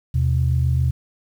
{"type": "tone pair together", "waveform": "sine", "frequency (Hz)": [80, 127.3], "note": ["D#2", "C3"], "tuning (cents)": [49, -47], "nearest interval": "minor sixth", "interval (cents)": 804, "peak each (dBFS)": -18, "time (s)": [0.14, 0.91], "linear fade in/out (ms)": 10, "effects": ["tanh soft clip ceiling -8 dBFS", "8-bit"]}